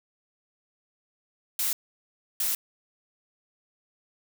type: noise bursts at uneven times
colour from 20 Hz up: blue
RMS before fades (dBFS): -27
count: 2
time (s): 1.59-1.73 / 2.4-2.55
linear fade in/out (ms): 2
effects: none